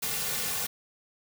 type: noise with comb filter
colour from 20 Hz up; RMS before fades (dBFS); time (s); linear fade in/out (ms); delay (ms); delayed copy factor
white; -31; 0.02-0.67; 10; 3.1; -1
effects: none